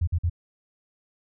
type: tone bursts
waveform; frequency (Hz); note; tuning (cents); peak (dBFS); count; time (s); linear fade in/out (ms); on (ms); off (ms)
sine; 85.6; F2; -34; -20; 3; 0.01-0.298; 10; 64; 48
effects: none

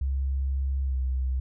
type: tone with pitch glide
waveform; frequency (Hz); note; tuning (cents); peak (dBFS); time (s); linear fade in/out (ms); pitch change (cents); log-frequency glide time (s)
sine; 67.4 to 64.62; C#2 to C2; -48 to -21; -24; 0.01-1.4; 5; -73; 0.85-0.97
effects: none

